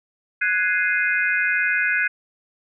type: chord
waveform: sine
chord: Ab dominant seventh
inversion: third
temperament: equal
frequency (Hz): 1480 / 1661.2 / 2093 / 2489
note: Gb6 / Ab6 / C7 / Eb7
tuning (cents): 0 / 0 / 0 / 0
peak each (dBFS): -22 / -23 / -25 / -25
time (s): 0.41-2.08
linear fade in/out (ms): 10
effects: none